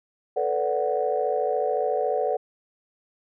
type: chord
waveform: sine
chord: B minor seventh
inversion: third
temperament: equal with one note detuned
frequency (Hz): 440 / 493.9 / 577.6 / 740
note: A4 / B4 / D5 / F#5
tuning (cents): 0 / 0 / -29 / 0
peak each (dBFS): -27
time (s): 0.36-2.37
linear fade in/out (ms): 10
effects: tanh soft clip ceiling -11 dBFS